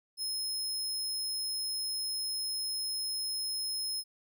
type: tone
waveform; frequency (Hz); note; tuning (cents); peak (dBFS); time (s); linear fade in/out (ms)
sawtooth; 5160; E8; -38; -30; 0.17-4.04; 50
effects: none